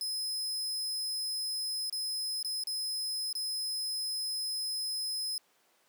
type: tone with dropouts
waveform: sawtooth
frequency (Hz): 5100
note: D#8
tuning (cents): +42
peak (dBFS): -30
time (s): 0.01-5.38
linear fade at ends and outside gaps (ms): 1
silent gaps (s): 1.898-1.926 / 2.428-2.447 / 2.637-2.671 / 3.328-3.352
effects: pink hiss -68 dBFS RMS until 5.88 s + high-pass 400 Hz 12 dB/octave